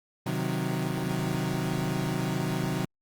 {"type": "chord", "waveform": "30% pulse", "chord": "C diminished", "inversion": "none", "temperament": "equal", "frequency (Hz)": [130.81, 155.56, 185], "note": ["C3", "Eb3", "Gb3"], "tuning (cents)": [0, 0, 0], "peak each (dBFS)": -29, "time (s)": [0.26, 2.85], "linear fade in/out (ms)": 5, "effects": ["Opus 24 kbps"]}